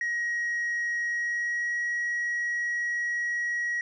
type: tone with pitch glide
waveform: sine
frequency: 1894 to 1907.2 Hz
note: A#6 to A#6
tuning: +27 to +39 cents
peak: -24 dBFS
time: 0.01-3.81 s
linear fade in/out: 2 ms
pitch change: +12 cents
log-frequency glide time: 1.03-1.78 s
effects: tanh soft clip ceiling -25 dBFS